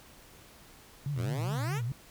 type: tone with vibrato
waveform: sine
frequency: 130.3 Hz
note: C3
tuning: 7 cents flat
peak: -30 dBFS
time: 1.06-1.92 s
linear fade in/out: 2 ms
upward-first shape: sine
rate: 4.8 Hz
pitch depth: 210 cents each way
type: exponential sweep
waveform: 10% pulse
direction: up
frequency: 74.5 to 507 Hz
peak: -28 dBFS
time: 1.15-1.82 s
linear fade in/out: 50 ms
effects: pink hiss -55 dBFS RMS until 2.1 s

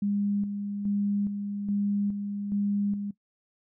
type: tone with tremolo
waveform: sine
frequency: 202.8 Hz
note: G#3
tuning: 41 cents flat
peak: -24 dBFS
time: 0.02-3.11 s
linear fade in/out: 5 ms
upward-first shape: square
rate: 1.2 Hz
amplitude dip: 50%
effects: noise-tail reverb RT60 0.1 s tail -18 dB re dry

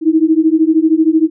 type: beating tone pair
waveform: sine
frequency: 312.4 / 325.4 Hz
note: D#4 / E4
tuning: +7 / -22 cents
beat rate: 13 Hz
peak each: -11 dBFS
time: 0.01-1.3 s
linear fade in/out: 50 ms
effects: none

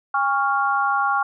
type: tone cluster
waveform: sine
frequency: 811 / 1112 / 1394 Hz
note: G#5 / C#6 / F6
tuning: -41 / +5 / -4 cents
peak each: -22 dBFS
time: 0.14-1.23 s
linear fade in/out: 5 ms
effects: none

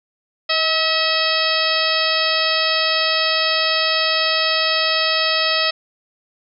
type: harmonic tone with a mistuned harmonic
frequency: 644 Hz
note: E5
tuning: 41 cents flat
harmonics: 1 / 2 / 3 / 4 / 5 / 6 / 7 / 8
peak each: -24 / -24 / -24 / -24 / -24 / -24 / -24 / -24 dBFS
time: 0.49-5.71 s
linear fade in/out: 10 ms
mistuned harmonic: 1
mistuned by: -26 cents
effects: none

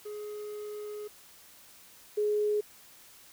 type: tone pair in turn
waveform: triangle / sine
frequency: 419.3 / 419.3 Hz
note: G#4 / G#4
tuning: +17 / +17 cents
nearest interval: unison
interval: 0 cents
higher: neither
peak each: -35 / -25 dBFS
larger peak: second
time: 0.05-1.08 / 2.17-2.61 s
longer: first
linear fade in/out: 10 ms
effects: white hiss -55 dBFS RMS until 3.32 s

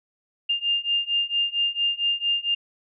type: beating tone pair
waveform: sine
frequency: 2804 / 2808.4 Hz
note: F7 / F7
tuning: +6 / +9 cents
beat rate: 4.4 Hz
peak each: -25 / -24 dBFS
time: 0.49-2.55 s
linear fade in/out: 10 ms
effects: none

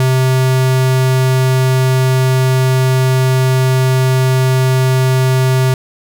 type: tone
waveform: square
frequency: 130 Hz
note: C3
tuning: 11 cents flat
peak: -10 dBFS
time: 0-5.74 s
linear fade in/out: 2 ms
effects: none

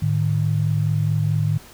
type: tone pair together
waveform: sine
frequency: 107.46 / 152.1 Hz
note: A2 / D#3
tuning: -40 / -39 cents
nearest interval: tritone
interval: 601 cents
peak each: -20 dBFS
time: 0.02-1.58 s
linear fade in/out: 5 ms
effects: pink hiss -45 dBFS RMS until 1.73 s

